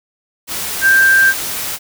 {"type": "tone in noise", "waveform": "sine", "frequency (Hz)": 1578, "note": "G6", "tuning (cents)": 11, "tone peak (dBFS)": -7, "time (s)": [0.81, 1.34], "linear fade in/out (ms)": 50, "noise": "white", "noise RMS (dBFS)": -22, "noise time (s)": [0.47, 1.79], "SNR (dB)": 12, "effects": []}